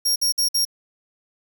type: tone bursts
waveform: sawtooth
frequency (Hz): 5580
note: F8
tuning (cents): -2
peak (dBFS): -15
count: 4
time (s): 0.05-0.652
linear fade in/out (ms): 10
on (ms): 110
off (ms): 54
effects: 8-bit